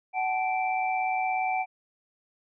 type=tone cluster; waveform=sine; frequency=749 / 866 / 2339 Hz; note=F#5 / A5 / D7; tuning=+21 / -28 / -8 cents; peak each=-26 / -34 / -32 dBFS; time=0.13-1.66 s; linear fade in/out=50 ms; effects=none